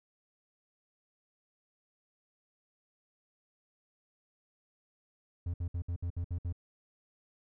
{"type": "tone bursts", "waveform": "triangle", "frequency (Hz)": 86.6, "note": "F2", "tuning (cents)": -14, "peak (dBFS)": -30, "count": 8, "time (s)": [5.46, 6.526], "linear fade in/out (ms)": 5, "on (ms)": 79, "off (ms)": 62, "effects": []}